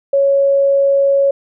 sine tone, 554.4 Hz, C#5, in tune, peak -9 dBFS, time 0.13-1.31 s, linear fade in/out 5 ms, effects none

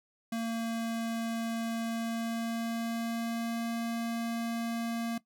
square tone with pitch glide, 228.6 to 231.3 Hz, A#3 to A#3, -34 to -13 cents, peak -32 dBFS, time 0.32-5.18 s, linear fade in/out 5 ms, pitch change +21 cents, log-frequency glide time 1.86-3.7 s, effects noise-tail reverb RT60 0.1 s tail -17 dB re dry

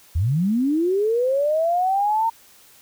sine linear sweep, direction up, 72.1 to 920 Hz, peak -17 dBFS, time 0.15-2.3 s, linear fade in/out 10 ms, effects white hiss -51 dBFS RMS until 2.81 s

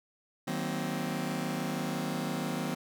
sawtooth chord, C half-diminished seventh, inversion first, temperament just, 156.98 / 188.37 / 235.5 / 261.6 Hz, Eb3 / Gb3 / Bb3 / C4, +16 / +31 / +18 / 0 cents, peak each -33 dBFS, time 0.47-2.75 s, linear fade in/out 10 ms, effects none

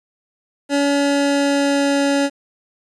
25% pulse tone with pitch glide, 283.4 to 280.8 Hz, C#4 to C#4, +38 to +22 cents, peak -11 dBFS, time 0.69-2.3 s, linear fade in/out 50 ms, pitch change -16 cents, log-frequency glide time 0.93-2.02 s, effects resampled to 22050 Hz + 8-bit

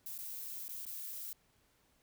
violet noise with dropouts, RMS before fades -44 dBFS, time 0.06-1.33 s, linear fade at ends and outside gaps 2 ms, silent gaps 0.18-0.187 / 0.682-0.692 / 0.853-0.865 s, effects pink hiss -72 dBFS RMS until 2.02 s

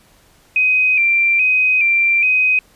sine tone with vibrato, 2436 Hz, D#7, 37 cents flat, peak -11 dBFS, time 0.56-2.59 s, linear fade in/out 2 ms, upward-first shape square, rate 1.2 Hz, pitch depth 54 cents each way, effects pink hiss -52 dBFS RMS until 2.75 s + resampled to 32000 Hz

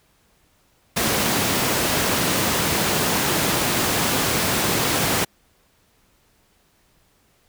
pink high-pass noise, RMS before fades -21 dBFS, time 0.96-5.25 s, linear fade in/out 10 ms, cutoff 120 Hz, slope 12 dB/octave, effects pink hiss -61 dBFS RMS until 7.48 s

